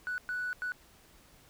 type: tone bursts at uneven times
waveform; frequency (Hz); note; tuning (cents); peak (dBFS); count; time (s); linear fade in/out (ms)
triangle; 1480; F#6; 0; -29; 3; 0.07-0.18 / 0.29-0.53 / 0.62-0.72; 0
effects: tanh soft clip ceiling -29 dBFS + pink hiss -60 dBFS RMS until 1.49 s